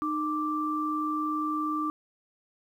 sine tone pair together, 306.2 / 1174 Hz, D#4 / D6, -28 / -1 cents, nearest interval octave + major seventh, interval 2327 cents, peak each -30 / -29 dBFS, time 0.02-1.9 s, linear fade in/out 0 ms, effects 10-bit

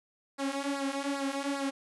sawtooth tone with flanger, 277.2 Hz, C#4, in tune, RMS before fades -33 dBFS, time 0.38-1.71 s, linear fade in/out 20 ms, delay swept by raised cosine 0.31 to 4.31 ms, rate 2.5 Hz, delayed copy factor -0.8, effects resampled to 24000 Hz + 11-bit

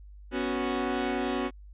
sawtooth chord, B suspended second, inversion none, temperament equal, 246.9 / 277.2 / 370 Hz, B3 / C#4 / F#4, 0 / 0 / 0 cents, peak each -28 dBFS, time 0.31-1.51 s, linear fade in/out 50 ms, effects added 50 Hz sine -45 dBFS peak until 1.73 s + resampled to 8000 Hz

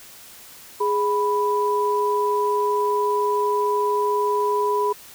sine tone pair together, 415.3 / 987.8 Hz, G#4 / B5, 0 / 0 cents, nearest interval octave + minor third, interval 1500 cents, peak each -21 dBFS, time 0.8-4.93 s, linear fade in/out 10 ms, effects white hiss -44 dBFS RMS until 5.14 s

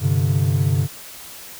triangle chord, G suspended fourth, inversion none, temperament just, 98 / 130.67 / 147 Hz, G2 / C3 / D3, 0 / -2 / +2 cents, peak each -18 dBFS, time 0-0.88 s, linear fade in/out 50 ms, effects white hiss -38 dBFS RMS until 1.59 s

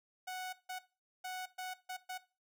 sawtooth tone bursts at uneven times, 740 Hz, F#5, in tune, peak -36 dBFS, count 6, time 0.27-0.53 / 0.69-0.79 / 1.24-1.46 / 1.58-1.74 / 1.89-1.97 / 2.09-2.18 s, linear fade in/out 10 ms, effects noise-tail reverb RT60 0.3 s tail -17 dB re dry

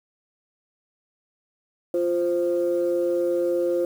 sine tone pair together, 348.3 / 523.3 Hz, F4 / C5, -5 / 0 cents, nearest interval perfect fifth, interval 705 cents, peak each -22 dBFS, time 1.94-3.85 s, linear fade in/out 2 ms, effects tanh soft clip ceiling -14 dBFS + 8-bit

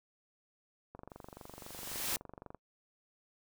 click train, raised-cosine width 1 ms, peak -33 dBFS, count 39, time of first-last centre 0.95-2.547 s, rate 23.8 Hz
white noise with exponential growth, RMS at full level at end -33 dBFS, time 1.1-2.16 s, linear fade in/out 0 ms, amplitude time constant 230 ms
effects noise-tail reverb RT60 0.1 s tail -26 dB re dry

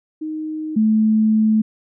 sine tone pair in turn, 311.1 / 217.5 Hz, D#4 / A3, 0 / -20 cents, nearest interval tritone, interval 620 cents, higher first, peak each -23 / -12 dBFS, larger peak second, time 0.21-0.76 / 0.76-1.62 s, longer second, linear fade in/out 10 ms, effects none

